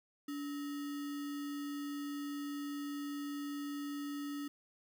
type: tone with sample-and-hold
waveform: sine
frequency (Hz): 287.5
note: D4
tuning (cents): -37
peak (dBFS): -38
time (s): 0.28-4.48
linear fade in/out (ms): 5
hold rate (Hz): 1575
effects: none